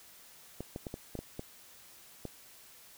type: clicks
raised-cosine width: 2 ms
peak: -25 dBFS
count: 8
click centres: 0.606 / 0.761 / 0.868 / 0.941 / 1.153 / 1.19 / 1.394 / 2.253 s
effects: white hiss -56 dBFS RMS until 2.97 s

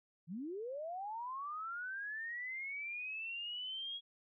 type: linear sweep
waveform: sine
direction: up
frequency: 148.2 to 3322 Hz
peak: -40 dBFS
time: 0.27-4.01 s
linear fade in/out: 50 ms
effects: none

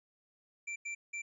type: tone bursts at uneven times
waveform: square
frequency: 2349 Hz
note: D7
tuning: in tune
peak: -38 dBFS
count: 3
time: 0.67-0.76 / 0.85-0.95 / 1.13-1.22 s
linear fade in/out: 10 ms
effects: resampled to 24000 Hz

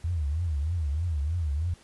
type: tone with vibrato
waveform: sine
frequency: 78.7 Hz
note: D#2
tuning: 20 cents sharp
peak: -25 dBFS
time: 0.04-1.74 s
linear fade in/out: 5 ms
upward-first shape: triangle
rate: 3.2 Hz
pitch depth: 240 cents each way
effects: pink hiss -56 dBFS RMS until 1.83 s + resampled to 24000 Hz

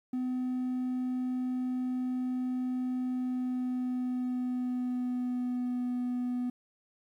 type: tone with pitch glide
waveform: triangle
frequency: 253.1 to 247.2 Hz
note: B3 to B3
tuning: +43 to +2 cents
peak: -27 dBFS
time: 0.13-6.5 s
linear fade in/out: 5 ms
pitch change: -41 cents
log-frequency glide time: 3.05-5.88 s
effects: tanh soft clip ceiling -23 dBFS + 11-bit

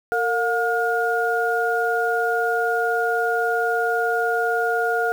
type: tone cluster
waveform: sine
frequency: 457.8 / 714 / 1428 Hz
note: A#4 / F5 / F6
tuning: -31 / +38 / +38 cents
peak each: -23 dBFS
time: 0.12-5.12 s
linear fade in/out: 0 ms
effects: 7-bit

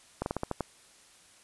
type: slowing click train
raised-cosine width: 1 ms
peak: -16 dBFS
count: 7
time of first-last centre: 0.22-0.607 s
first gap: 41 ms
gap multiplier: 1.18
effects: white hiss -58 dBFS RMS until 1.43 s + resampled to 24000 Hz

